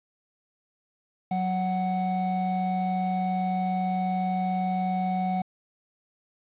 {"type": "tone pair together", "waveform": "triangle", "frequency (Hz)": [185, 742.4], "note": ["F#3", "F#5"], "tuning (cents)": [0, 6], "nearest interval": "2 octaves", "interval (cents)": 2406, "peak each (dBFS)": -25, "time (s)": [1.31, 5.42], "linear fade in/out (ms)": 5, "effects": ["resampled to 8000 Hz", "9-bit"]}